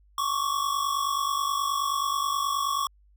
square tone pair together, 1097 / 1146.4 Hz, C#6 / D6, -18 / -42 cents, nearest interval minor second, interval 76 cents, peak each -28 / -29 dBFS, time 0.18-2.87 s, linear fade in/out 2 ms, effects added 50 Hz sine -56 dBFS peak until 3.16 s

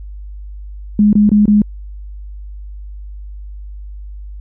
sine tone bursts, 208.4 Hz, G#3, 6 cents sharp, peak -6 dBFS, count 4, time 0.99-1.619 s, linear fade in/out 2 ms, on 140 ms, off 23 ms, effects added 50 Hz sine -27 dBFS peak until 4.4 s

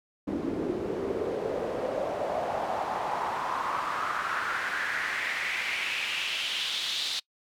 pink noise with band-pass filter sweep, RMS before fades -31 dBFS, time 0.27-7.2 s, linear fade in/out 10 ms, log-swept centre 300 to 4000 Hz, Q 3.6, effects noise-tail reverb RT60 0.1 s tail -25 dB re dry

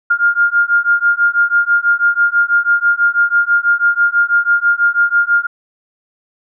sine beating tone pair, 1406 / 1412.1 Hz, F6 / F6, +11 / +19 cents, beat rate 6.1 Hz, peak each -13 dBFS, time 0.1-5.47 s, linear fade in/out 10 ms, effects none

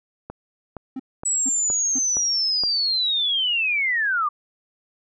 click train, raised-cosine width 1 ms, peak -19 dBFS, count 6, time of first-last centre 0.3-2.636 s, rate 2.14 Hz
triangle tone bursts, 262.4 Hz, C4, 5 cents sharp, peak -25 dBFS, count 3, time 0.96-1.988 s, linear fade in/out 5 ms, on 36 ms, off 460 ms
sine linear sweep, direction down, 7902 to 1151 Hz, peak -19 dBFS, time 1.25-4.29 s, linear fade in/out 10 ms
effects none

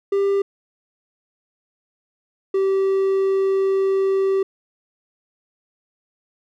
triangle tone pair in turn, 396.6 / 387.1 Hz, G4 / G4, +20 / -22 cents, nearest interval unison, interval 42 cents, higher first, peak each -14 dBFS, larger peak neither, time 0.12-0.42 / 2.54-4.43 s, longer second, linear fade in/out 5 ms, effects none

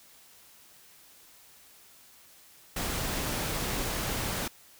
pink noise, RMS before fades -32 dBFS, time 2.76-4.48 s, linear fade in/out 5 ms, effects white hiss -56 dBFS RMS until 4.79 s

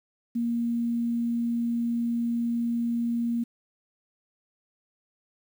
sine tone with quantisation, 234.9 Hz, A#3, 13 cents sharp, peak -24 dBFS, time 0.35-3.44 s, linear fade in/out 10 ms, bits 9, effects none

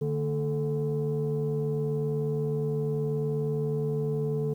sine tone cluster, 148.3 / 227.5 / 436.6 Hz, D3 / A#3 / A4, +17 / -42 / -13 cents, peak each -27 / -35 / -28 dBFS, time 0.01-4.54 s, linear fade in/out 10 ms, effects tanh soft clip ceiling -21 dBFS + 10-bit

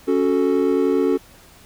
triangle chord, F# minor, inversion second, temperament equal, 277.2 / 370 / 440 Hz, C#4 / F#4 / A4, 0 / 0 / 0 cents, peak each -18 dBFS, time 0.07-1.18 s, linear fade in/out 20 ms, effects pink hiss -48 dBFS RMS until 1.65 s

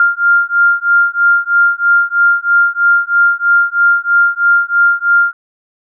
sine beating tone pair, 1396.9 / 1400 Hz, F6 / F6, 0 / +4 cents, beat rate 3.1 Hz, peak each -11 dBFS, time 0-5.33 s, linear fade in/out 2 ms, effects none

